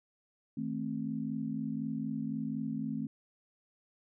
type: chord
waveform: sine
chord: A diminished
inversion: second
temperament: just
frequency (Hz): 158.4 / 220 / 264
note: Eb3 / A3 / C4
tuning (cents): +31 / 0 / +16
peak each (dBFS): -40 / -36 / -37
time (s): 0.57-3.07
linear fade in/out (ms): 5
effects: none